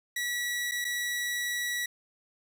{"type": "tone with dropouts", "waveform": "sawtooth", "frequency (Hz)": 1938, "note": "B6", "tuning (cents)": -33, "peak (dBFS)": -26, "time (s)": [0.16, 1.86], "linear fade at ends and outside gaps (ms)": 5, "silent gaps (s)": [[0.713, 0.718], [0.845, 0.849]], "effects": []}